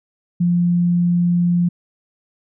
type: tone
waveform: sine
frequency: 174.5 Hz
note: F3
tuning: 1 cent flat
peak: -13 dBFS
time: 0.4-1.69 s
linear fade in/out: 10 ms
effects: none